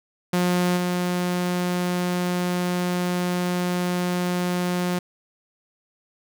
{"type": "tone with level steps", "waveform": "sawtooth", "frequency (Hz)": 178.5, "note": "F3", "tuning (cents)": 38, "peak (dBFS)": [-15, -18], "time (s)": [0.33, 4.99], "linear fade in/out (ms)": 5, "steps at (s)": 0.76, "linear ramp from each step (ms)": 20, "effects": []}